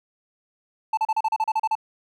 triangle tone bursts, 878 Hz, A5, 4 cents flat, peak -17 dBFS, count 11, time 0.93-1.753 s, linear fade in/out 5 ms, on 43 ms, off 35 ms, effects none

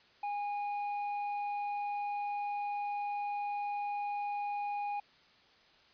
sine tone with hard clipping, 820 Hz, G#5, 22 cents flat, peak -35 dBFS, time 0.23-5 s, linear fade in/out 5 ms, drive 5 dB, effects white hiss -63 dBFS RMS until 5.93 s + resampled to 11025 Hz

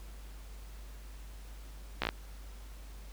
slowing click train, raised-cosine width 0.3 ms, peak -14 dBFS, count 5, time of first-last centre 2.02-2.09 s, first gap 15 ms, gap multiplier 1.1, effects added 50 Hz sine -45 dBFS peak until 3.12 s + pink hiss -57 dBFS RMS until 3.12 s

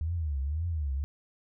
sine tone with vibrato, 76.1 Hz, D#2, 38 cents flat, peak -28 dBFS, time 0.01-1.04 s, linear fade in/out 0 ms, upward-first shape triangle, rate 1.9 Hz, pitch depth 250 cents each way, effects none

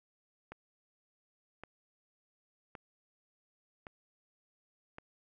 click train, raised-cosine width 0.5 ms, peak -30 dBFS, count 5, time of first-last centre 0.52-4.984 s, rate 0.896 Hz, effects none

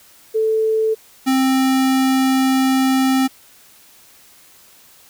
sine / square tone pair in turn, 440 / 263.6 Hz, A4 / C4, 0 / +13 cents, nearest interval major sixth, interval 887 cents, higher first, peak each -14 dBFS, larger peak neither, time 0.34-0.95 / 1.26-3.28 s, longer second, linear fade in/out 20 ms, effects white hiss -48 dBFS RMS until 5.09 s

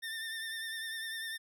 25% pulse tone with vibrato, 1799 Hz, A6, 38 cents sharp, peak -34 dBFS, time 0.02-1.38 s, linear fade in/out 20 ms, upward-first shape triangle, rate 10 Hz, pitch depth 42 cents each way, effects none

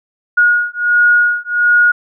sine beating tone pair, 1442 / 1443.4 Hz, F#6 / F#6, -45 / -43 cents, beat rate 1.4 Hz, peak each -12 dBFS, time 0.37-1.92 s, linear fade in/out 10 ms, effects none

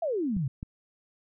sine exponential sweep, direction down, 704 to 123.47 Hz, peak -26 dBFS, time 0.02-0.48 s, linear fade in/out 5 ms
clicks, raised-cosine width 5 ms, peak -23 dBFS, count 2, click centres 0.367 / 0.629 s
effects none

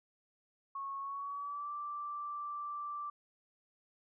sine tone with pitch glide, 1100 to 1172.2 Hz, C#6 to D6, -14 to -4 cents, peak -38 dBFS, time 0.75-3.1 s, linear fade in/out 5 ms, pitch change +110 cents, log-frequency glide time 1-1.72 s, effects none

